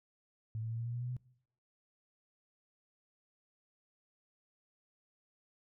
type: tone with pitch steps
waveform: sine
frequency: 110.5 / 112.5 / 114.53 / 116.6 / 118.7 / 120.85 / 123.03 / 125.26 Hz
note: A2 / A2 / A#2 / A#2 / A#2 / B2 / B2 / B2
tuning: +8 / +39 / -30 / +1 / +32 / -37 / -6 / +25 cents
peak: -36 dBFS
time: 0.55-1.166 s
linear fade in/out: 0 ms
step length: 77 ms
effects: noise-tail reverb RT60 0.7 s tail -22 dB re dry